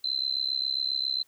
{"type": "tone with amplitude modulation", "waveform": "sine", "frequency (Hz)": 4072, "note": "C8", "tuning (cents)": -48, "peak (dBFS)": -22, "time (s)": [0.04, 1.23], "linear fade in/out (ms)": 5, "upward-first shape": "sine", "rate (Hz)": 67.4, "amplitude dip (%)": 95, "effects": ["white hiss -65 dBFS RMS until 1.27 s"]}